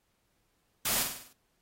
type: noise with echo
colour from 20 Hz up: white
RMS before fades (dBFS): -30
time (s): 0.85-1.03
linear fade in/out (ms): 5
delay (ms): 50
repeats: 6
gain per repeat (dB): -5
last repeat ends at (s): 1.33
effects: pink hiss -75 dBFS RMS until 1.61 s + AAC 48 kbps